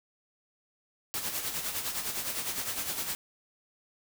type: noise with tremolo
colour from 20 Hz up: white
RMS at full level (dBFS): -32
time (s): 1.14-3.15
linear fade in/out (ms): 0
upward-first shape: sine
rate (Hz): 9.8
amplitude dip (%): 55
effects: none